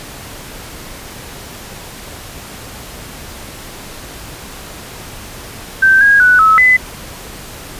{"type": "tone with pitch steps", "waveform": "sine", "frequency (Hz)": [1556, 1637, 1483, 1295, 2012], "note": ["G6", "G#6", "F#6", "E6", "B6"], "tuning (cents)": [-13, -25, 4, -31, 32], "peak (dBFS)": -5, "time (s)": [5.82, 6.77], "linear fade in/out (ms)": 10, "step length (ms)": 190, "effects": ["pink hiss -31 dBFS RMS until 7.79 s", "resampled to 32000 Hz"]}